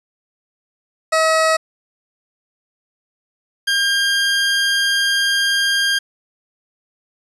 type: tone pair in turn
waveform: 20% pulse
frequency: 640 / 1604.8 Hz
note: D#5 / G6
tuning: +49 / +40 cents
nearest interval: octave + major third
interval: 1591 cents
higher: second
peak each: -8 / -10 dBFS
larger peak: first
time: 1.12-1.57 / 3.67-5.99 s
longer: second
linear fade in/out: 10 ms
effects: resampled to 24000 Hz + 7-bit

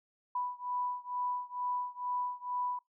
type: beating tone pair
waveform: sine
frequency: 987.8 / 990 Hz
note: B5 / B5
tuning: 0 / +4 cents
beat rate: 2.2 Hz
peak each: -36 / -37 dBFS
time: 0.35-2.79 s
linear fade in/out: 5 ms
effects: noise-tail reverb RT60 0.2 s tail -24 dB re dry

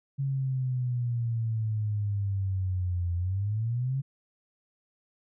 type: exponential two-way sweep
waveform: sine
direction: down then up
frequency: 138.59 to 86.3 to 138.59 Hz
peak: -26 dBFS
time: 0.18-4.02 s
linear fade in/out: 20 ms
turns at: 3.15 s
effects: none

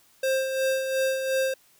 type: tone with tremolo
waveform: square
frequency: 529 Hz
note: C5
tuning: 19 cents sharp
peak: -22 dBFS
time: 0.23-1.54 s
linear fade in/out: 5 ms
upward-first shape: sine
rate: 2.8 Hz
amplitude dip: 50%
effects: white hiss -60 dBFS RMS until 1.79 s

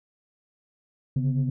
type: tone cluster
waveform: sine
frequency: 135.5 / 143.9 / 250.5 Hz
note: C#3 / D3 / B3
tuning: -39 / -35 / +25 cents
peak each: -22 / -28 / -29 dBFS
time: 1.16-1.5 s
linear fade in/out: 5 ms
effects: tanh soft clip ceiling -16 dBFS

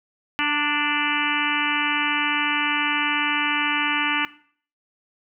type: harmonic tone with a mistuned harmonic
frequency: 293.7 Hz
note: D4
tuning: in tune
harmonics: 1 / 3 / 4 / 5 / 6 / 7 / 8 / 9 / 10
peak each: -29 / -29 / -29 / -29 / -29 / -29 / -29 / -29 / -29 dBFS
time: 0.39-4.25 s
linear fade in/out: 0 ms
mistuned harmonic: 3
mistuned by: +23 cents
effects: noise-tail reverb RT60 0.5 s tail -17 dB re dry

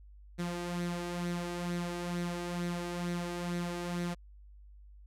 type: tone with flanger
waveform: sawtooth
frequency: 174.61 Hz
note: F3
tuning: in tune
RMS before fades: -36 dBFS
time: 0.38-4.15 s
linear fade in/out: 20 ms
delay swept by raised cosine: 0.49 to 2.59 ms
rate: 2.2 Hz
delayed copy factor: +0.5
effects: added 50 Hz sine -51 dBFS peak until 5.06 s + low-pass 11000 Hz 12 dB/octave

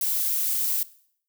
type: noise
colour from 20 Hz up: violet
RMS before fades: -25 dBFS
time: 0.01-0.83 s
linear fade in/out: 2 ms
effects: noise-tail reverb RT60 0.6 s tail -19 dB re dry

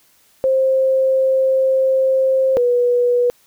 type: tone pair in turn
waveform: sine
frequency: 528 / 487.5 Hz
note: C5 / B4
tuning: +16 / -23 cents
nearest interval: minor second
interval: 139 cents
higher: first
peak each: -12 dBFS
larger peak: neither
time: 0.44-2.57 / 2.57-3.3 s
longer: first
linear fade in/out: 0 ms
effects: white hiss -55 dBFS RMS until 3.46 s

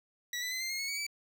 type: tone with pitch steps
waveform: 20% pulse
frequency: 1944 / 1991.7 / 2041 / 2091 / 2142 / 2195 / 2249 / 2304 Hz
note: B6 / B6 / C7 / C7 / C7 / C#7 / C#7 / D7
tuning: -28 / +14 / -44 / -2 / +40 / -18 / +24 / -34 cents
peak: -29 dBFS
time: 0.33-1.066 s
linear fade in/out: 2 ms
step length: 92 ms
effects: none

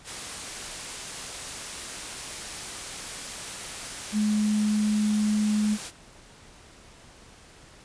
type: tone in noise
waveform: sine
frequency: 211.4 Hz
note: G#3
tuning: 31 cents sharp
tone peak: -21 dBFS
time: 4.12-5.78 s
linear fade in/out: 50 ms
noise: white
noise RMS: -36 dBFS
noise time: 0.04-5.92 s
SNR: +12 dB
effects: pink hiss -51 dBFS RMS until 7.84 s + resampled to 22050 Hz

